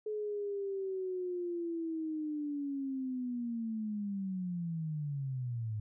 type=linear sweep; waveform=sine; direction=down; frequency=429 to 104.7 Hz; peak=-34 dBFS; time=0.06-5.8 s; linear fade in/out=5 ms; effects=none